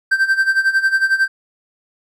triangle tone with tremolo, 1564 Hz, G6, 4 cents flat, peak -8 dBFS, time 0.11-1.28 s, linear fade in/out 10 ms, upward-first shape sine, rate 11 Hz, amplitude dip 80%, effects none

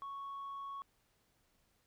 sine tone, 1108.7 Hz, C#6, in tune, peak -40 dBFS, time 0.02-0.82 s, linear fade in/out 0 ms, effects tanh soft clip ceiling -40 dBFS + pink hiss -75 dBFS RMS until 1.86 s

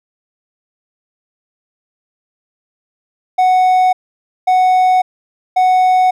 triangle tone bursts, 740 Hz, F#5, in tune, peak -6 dBFS, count 3, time 3.38-6.11 s, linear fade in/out 10 ms, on 550 ms, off 540 ms, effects none

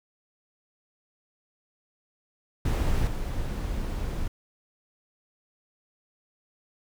brown noise with level steps, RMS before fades -24 / -30 dBFS, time 2.65-4.28 s, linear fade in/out 5 ms, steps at 3.07 s, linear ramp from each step 5 ms, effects none

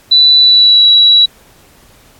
sine tone with pitch glide, 3975 to 3907 Hz, B7 to B7, +10 to -19 cents, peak -3 dBFS, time 0.11-1.26 s, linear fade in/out 10 ms, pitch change -29 cents, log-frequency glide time 0.39-0.87 s, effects pink hiss -45 dBFS RMS until 2.19 s + AAC 64 kbps

